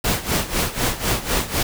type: noise with tremolo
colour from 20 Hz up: pink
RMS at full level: -19 dBFS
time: 0.04-1.63 s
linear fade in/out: 5 ms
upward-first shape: sine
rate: 4 Hz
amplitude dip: 80%
effects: none